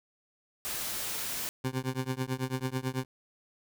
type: noise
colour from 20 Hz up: white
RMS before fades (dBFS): -35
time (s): 0.65-1.49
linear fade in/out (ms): 0
type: tone with tremolo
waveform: 20% pulse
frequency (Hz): 130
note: C3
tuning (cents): -11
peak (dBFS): -22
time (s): 1.64-3.05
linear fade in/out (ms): 5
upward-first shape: triangle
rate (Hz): 9.1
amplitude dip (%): 100
effects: none